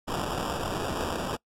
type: noise with sample-and-hold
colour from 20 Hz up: white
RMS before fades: -31 dBFS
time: 0.07-1.37 s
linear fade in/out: 20 ms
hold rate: 2100 Hz
effects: noise-tail reverb RT60 0.1 s tail -23 dB re dry + low-pass 12000 Hz 12 dB/octave